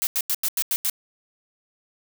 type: noise bursts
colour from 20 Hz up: blue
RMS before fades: -23 dBFS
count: 7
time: 0.02-0.898 s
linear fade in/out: 0 ms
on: 50 ms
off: 88 ms
effects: none